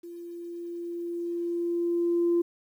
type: tone with level ramp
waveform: sine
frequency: 343.7 Hz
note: F4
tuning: 28 cents flat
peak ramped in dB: -39 to -19 dBFS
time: 0.03-2.42 s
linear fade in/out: 10 ms
effects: tanh soft clip ceiling -17 dBFS + 10-bit